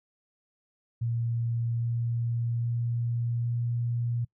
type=tone with pitch steps; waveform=sine; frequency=116.9 / 117.58 / 118.26 / 118.94 Hz; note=A#2 / A#2 / A#2 / A#2; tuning=+5 / +15 / +25 / +35 cents; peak=-26 dBFS; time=1.01-4.25 s; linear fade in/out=10 ms; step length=810 ms; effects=noise-tail reverb RT60 0.1 s tail -24 dB re dry